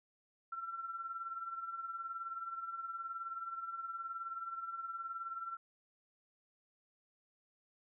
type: tone with tremolo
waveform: sine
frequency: 1352 Hz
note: E6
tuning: 43 cents sharp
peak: -37 dBFS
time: 0.52-5.57 s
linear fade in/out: 5 ms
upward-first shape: triangle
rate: 19 Hz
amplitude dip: 70%
effects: none